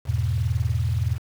sine chord, E major, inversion none, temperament equal, 82.41 / 103.83 / 123.47 Hz, E2 / G#2 / B2, 0 / 0 / 0 cents, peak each -25 dBFS, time 0.05-1.19 s, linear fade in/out 50 ms, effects 7-bit

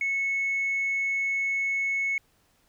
sine tone, 2200 Hz, C#7, 14 cents flat, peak -23 dBFS, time 0.01-2.18 s, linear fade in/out 2 ms, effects tanh soft clip ceiling -21 dBFS + pink hiss -66 dBFS RMS until 2.68 s

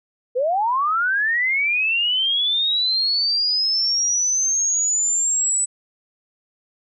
sine linear sweep, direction up, 470 to 7980 Hz, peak -17 dBFS, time 0.35-5.66 s, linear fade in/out 20 ms, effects none

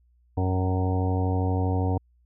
harmonic tone with a mistuned harmonic, 92.5 Hz, F#2, in tune, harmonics 1 / 2 / 3 / 4 / 5 / 6 / 7 / 8 / 9 / 10, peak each -23 / -35 / -30 / -41 / -33 / -40 / -41 / -34 / -44 / -39 dBFS, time 0.37-1.98 s, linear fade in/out 5 ms, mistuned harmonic 8, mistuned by +29 cents, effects added 60 Hz sine -59 dBFS peak until 2.25 s

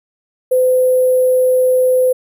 sine tone with sample-and-hold, 509 Hz, C5, 48 cents flat, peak -9 dBFS, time 0.51-2.13 s, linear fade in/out 10 ms, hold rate 11025 Hz, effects none

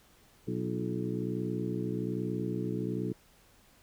harmonic tone with a mistuned harmonic, 61.2 Hz, B1, 15 cents flat, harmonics 2 / 3 / 4 / 5 / 6 / 7, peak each -37 / -36 / -39 / -38 / -39 / -40 dBFS, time 0.47-3.13 s, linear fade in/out 10 ms, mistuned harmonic 6, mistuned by -60 cents, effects pink hiss -62 dBFS RMS until 3.82 s

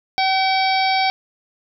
harmonic tone with a mistuned harmonic, 764 Hz, G5, 45 cents flat, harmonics 1 / 2 / 3 / 4 / 5 / 6 / 7, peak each -17 / -31 / -22 / -30 / -28 / -26 / -30 dBFS, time 0.18-1.1 s, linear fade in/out 0 ms, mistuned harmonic 4, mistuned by +99 cents, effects none

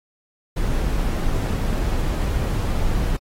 brown noise, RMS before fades -21 dBFS, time 0.56-3.17 s, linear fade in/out 10 ms, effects AAC 48 kbps

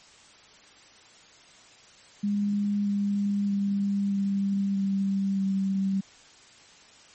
sine tone with pitch steps, 204.1 / 202 / 199.9 / 197.83 / 195.79 / 193.76 Hz, G#3 / G#3 / G3 / G3 / G3 / G3, -30 / -48 / +34 / +16 / -2 / -20 cents, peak -23 dBFS, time 2.23-6.01 s, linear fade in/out 10 ms, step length 630 ms, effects white hiss -53 dBFS RMS until 7.14 s + MP3 32 kbps

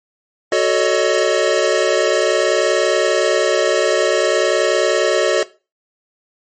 square chord, D# half-diminished seventh, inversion first, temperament equal with one note detuned, 370 / 440 / 561.8 / 622.3 Hz, F#4 / A4 / C#5 / D#5, 0 / 0 / +23 / 0 cents, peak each -19 dBFS, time 0.52-5.43 s, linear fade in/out 2 ms, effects noise-tail reverb RT60 0.3 s tail -18 dB re dry + MP3 32 kbps

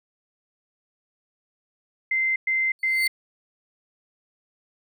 sine tone bursts, 2078 Hz, C7, 12 cents flat, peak -20 dBFS, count 3, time 2.11-3.08 s, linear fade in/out 5 ms, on 250 ms, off 110 ms
sawtooth tone with exponential growth, 4466 Hz, C#8, 12 cents sharp, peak -20 dBFS, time 2.79-3.07 s, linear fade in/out 0 ms, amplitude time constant 59 ms
effects none

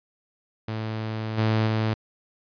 sawtooth tone with level steps, 110 Hz, A2, in tune, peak -24 / -16 / -18 dBFS, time 0.68-1.94 s, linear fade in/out 5 ms, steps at 1.37 / 1.66 s, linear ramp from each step 20 ms, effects resampled to 11025 Hz

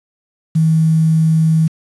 sine tone with quantisation, 160 Hz, D#3, 49 cents sharp, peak -9 dBFS, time 0.55-1.68 s, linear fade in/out 10 ms, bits 6, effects resampled to 24000 Hz

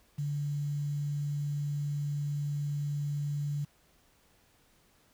sine tone with quantisation, 145.1 Hz, D3, 21 cents flat, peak -30 dBFS, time 0.18-3.65 s, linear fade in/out 10 ms, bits 9, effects pink hiss -66 dBFS RMS until 5.13 s

